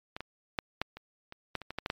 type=clicks; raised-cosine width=0.3 ms; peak=-23 / -21 / -13 / -13 / -28 / -28 / -16 / -27 / -22 / -17 / -16 / -14 dBFS; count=12; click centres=0.165 / 0.206 / 0.588 / 0.816 / 0.97 / 1.324 / 1.553 / 1.617 / 1.706 / 1.786 / 1.861 / 1.901 s; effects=MP3 96 kbps